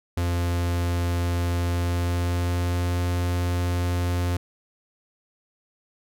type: tone with pitch glide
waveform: 45% pulse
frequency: 87 to 88.21 Hz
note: F2 to F2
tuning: -6 to +18 cents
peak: -22 dBFS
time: 0.17-4.37 s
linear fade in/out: 5 ms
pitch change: +24 cents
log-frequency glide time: 1.67-2.98 s
effects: none